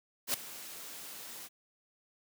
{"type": "noise with ADSR envelope", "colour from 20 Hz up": "white", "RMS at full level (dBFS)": -29, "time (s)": [0.27, 1.49], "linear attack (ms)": 70, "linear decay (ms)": 4, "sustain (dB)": -17, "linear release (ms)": 36, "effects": ["high-pass 150 Hz 12 dB/octave"]}